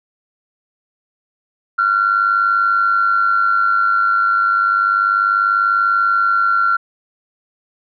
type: tone pair together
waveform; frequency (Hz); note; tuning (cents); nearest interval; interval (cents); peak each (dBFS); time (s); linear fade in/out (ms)
sine; 1373 / 1473.3; F6 / F#6; -30 / -8; minor second; 122; -12 / -19; 1.78-6.77; 10
effects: tanh soft clip ceiling -5 dBFS